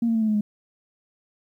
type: tone with pitch steps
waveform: sine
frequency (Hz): 233.1 / 228 / 223.1 / 218.2 / 213.5 / 208.9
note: A#3 / A#3 / A3 / A3 / G#3 / G#3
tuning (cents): 0 / -38 / +24 / -14 / +48 / +10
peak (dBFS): -18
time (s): 0.02-0.41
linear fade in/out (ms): 5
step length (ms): 65
effects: tanh soft clip ceiling -14 dBFS + 10-bit